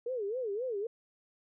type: tone with vibrato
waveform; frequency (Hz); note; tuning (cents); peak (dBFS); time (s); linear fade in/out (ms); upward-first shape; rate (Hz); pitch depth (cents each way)
sine; 453.3; A#4; -48; -32; 0.06-0.87; 5; sine; 3.8; 240
effects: none